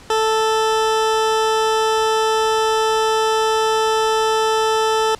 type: tone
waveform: 20% pulse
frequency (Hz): 440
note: A4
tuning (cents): 0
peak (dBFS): -10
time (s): 0.1-5.15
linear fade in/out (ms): 2
effects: pink hiss -43 dBFS RMS until 5.19 s + low-pass 8000 Hz 12 dB/octave